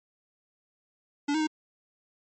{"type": "tone with pitch steps", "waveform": "square", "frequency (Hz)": [288.1, 313.4, 309.3], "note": ["D4", "D#4", "D#4"], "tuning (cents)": [-33, 13, -10], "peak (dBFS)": -25, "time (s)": [1.28, 1.472], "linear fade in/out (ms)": 10, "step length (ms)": 64, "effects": ["MP3 32 kbps"]}